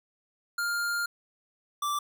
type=tone pair in turn; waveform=square; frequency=1404 / 1169 Hz; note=F6 / D6; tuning=+9 / -8 cents; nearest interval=minor third; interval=317 cents; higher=first; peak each=-28 dBFS; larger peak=neither; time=0.58-1.06 / 1.82-1.99 s; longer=first; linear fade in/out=5 ms; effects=none